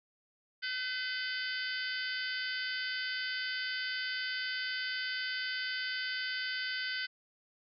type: harmonic tone with a mistuned harmonic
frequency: 508 Hz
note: B4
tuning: 49 cents sharp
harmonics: 3 / 4 / 5 / 6 / 7 / 8 / 9 / 10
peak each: -37 / -41 / -49 / -42 / -47 / -52 / -42 / -46 dBFS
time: 0.62-7.07 s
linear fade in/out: 20 ms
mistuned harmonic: 10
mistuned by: -54 cents
effects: none